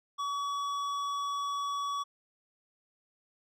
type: tone with hard clipping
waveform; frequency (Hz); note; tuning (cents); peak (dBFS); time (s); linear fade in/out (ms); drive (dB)
sine; 1134; C#6; +39; -33; 0.18-2.04; 20; 10
effects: none